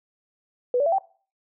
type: tone with pitch steps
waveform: sine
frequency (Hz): 493.9 / 573.9 / 666.9 / 775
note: B4 / D5 / E5 / G5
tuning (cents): 0 / -40 / +20 / -20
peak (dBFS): -18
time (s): 0.74-0.984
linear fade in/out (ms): 2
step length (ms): 61
effects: noise-tail reverb RT60 0.4 s tail -21 dB re dry